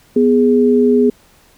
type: tone pair together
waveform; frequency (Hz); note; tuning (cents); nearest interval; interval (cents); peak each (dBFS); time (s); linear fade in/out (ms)
sine; 246.9 / 415.3; B3 / G#4; 0 / 0; major sixth; 900; -11; 0.16-1.1; 5
effects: pink hiss -50 dBFS RMS until 1.57 s